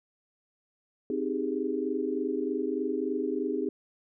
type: chord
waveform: sine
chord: Ab major seventh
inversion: first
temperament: equal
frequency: 261.6 / 311.1 / 392 / 415.3 Hz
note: C4 / Eb4 / G4 / Ab4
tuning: 0 / 0 / 0 / 0 cents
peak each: -33 dBFS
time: 1.1-3.69 s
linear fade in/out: 2 ms
effects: none